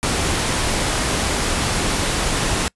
pink noise, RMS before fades -20 dBFS, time 0.03-2.68 s, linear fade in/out 0 ms, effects noise-tail reverb RT60 0.1 s tail -25 dB re dry + resampled to 24000 Hz

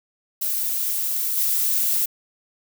violet noise with level steps, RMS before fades -24 / -21 dBFS, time 0.41-2.06 s, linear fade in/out 10 ms, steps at 1.37 s, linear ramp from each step 5 ms, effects none

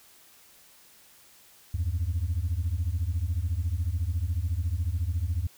sine beating tone pair, 78 / 92 Hz, D#2 / F#2, +5 / -9 cents, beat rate 14 Hz, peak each -27 dBFS, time 1.74-5.47 s, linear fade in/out 5 ms, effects tanh soft clip ceiling -21 dBFS + white hiss -56 dBFS RMS until 5.57 s

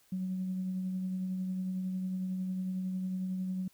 sine tone with tremolo, 186.1 Hz, F#3, 10 cents sharp, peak -30 dBFS, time 0.12-3.68 s, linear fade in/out 5 ms, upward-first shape triangle, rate 11 Hz, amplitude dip 30%, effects tanh soft clip ceiling -26 dBFS + white hiss -66 dBFS RMS until 3.73 s

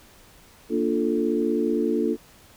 sine chord, Bb major seventh, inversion none, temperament equal, 233.1 / 293.7 / 349.2 / 440 Hz, Bb3 / D4 / F4 / A4, 0 / 0 / 0 / 0 cents, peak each -26 dBFS, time 0.69-2.17 s, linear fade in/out 50 ms, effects pink hiss -52 dBFS RMS until 2.56 s

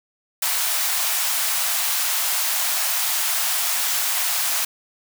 white high-pass noise, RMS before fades -22 dBFS, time 0.42-4.65 s, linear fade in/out 5 ms, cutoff 640 Hz, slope 48 dB/octave, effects none

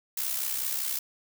blue noise with amplitude modulation, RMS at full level -28 dBFS, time 0.17-0.99 s, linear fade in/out 5 ms, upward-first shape sine, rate 65.1 Hz, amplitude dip 60%, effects none

